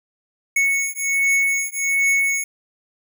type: beating tone pair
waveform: square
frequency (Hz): 2209 / 2210.3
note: C#7 / C#7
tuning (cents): -7 / -6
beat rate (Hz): 1.3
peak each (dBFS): -21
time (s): 0.56-2.44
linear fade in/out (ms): 5
effects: none